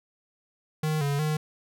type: tone with pitch steps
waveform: square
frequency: 154.9 / 142.1 / 153.5 Hz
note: D#3 / C#3 / D#3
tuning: -7 / +43 / -23 cents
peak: -25 dBFS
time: 0.83-1.37 s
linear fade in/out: 5 ms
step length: 180 ms
effects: none